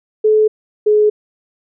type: tone pair in turn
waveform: sine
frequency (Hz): 430.6 / 422.7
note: A4 / G#4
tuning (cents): -37 / +31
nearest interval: unison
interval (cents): 32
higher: first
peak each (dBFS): -8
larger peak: neither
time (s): 0.24-0.48 / 0.86-1.1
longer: neither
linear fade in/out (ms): 10
effects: none